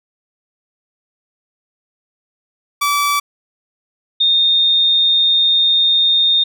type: tone pair in turn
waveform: sawtooth / sine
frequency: 1154 / 3664 Hz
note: D6 / A#7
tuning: -31 / -31 cents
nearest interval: octave + minor sixth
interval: 2000 cents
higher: second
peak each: -10 dBFS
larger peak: neither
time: 2.81-3.2 / 4.2-6.44 s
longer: second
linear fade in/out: 10 ms
effects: none